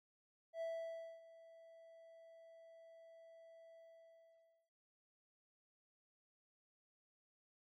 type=tone with ADSR envelope; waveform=triangle; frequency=659.3 Hz; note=E5; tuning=in tune; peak=-38 dBFS; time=0.53-4.7 s; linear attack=83 ms; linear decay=590 ms; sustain=-19 dB; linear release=930 ms; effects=none